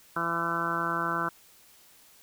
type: harmonic tone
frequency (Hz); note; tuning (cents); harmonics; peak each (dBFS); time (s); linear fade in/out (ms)
168.4; E3; +37; 1 / 2 / 3 / 4 / 5 / 6 / 7 / 8 / 9; -38 / -37 / -42 / -39 / -42 / -34 / -35 / -31 / -34; 0.16-1.29; 5
effects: white hiss -57 dBFS RMS until 2.22 s